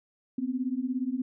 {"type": "beating tone pair", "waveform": "sine", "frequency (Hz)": [246.2, 263.2], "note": ["B3", "C4"], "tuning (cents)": [-5, 10], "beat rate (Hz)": 17, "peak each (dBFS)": [-31, -30], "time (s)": [0.38, 1.22], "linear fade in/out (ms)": 5, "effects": []}